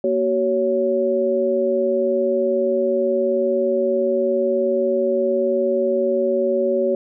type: tone cluster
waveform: sine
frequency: 235.8 / 378.1 / 559 Hz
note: A#3 / F#4 / C#5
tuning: +20 / +38 / +14 cents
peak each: -25 / -20 / -19 dBFS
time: 0.04-6.95 s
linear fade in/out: 2 ms
effects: none